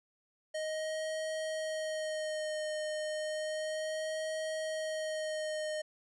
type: tone with vibrato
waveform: square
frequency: 622.3 Hz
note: D#5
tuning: in tune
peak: -35 dBFS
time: 0.54-5.82 s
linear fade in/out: 10 ms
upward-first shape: sine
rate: 0.32 Hz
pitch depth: 22 cents each way
effects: resampled to 24000 Hz